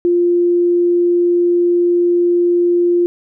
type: tone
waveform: sine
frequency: 349.2 Hz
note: F4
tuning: in tune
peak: -10 dBFS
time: 0.05-3.06 s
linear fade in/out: 0 ms
effects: none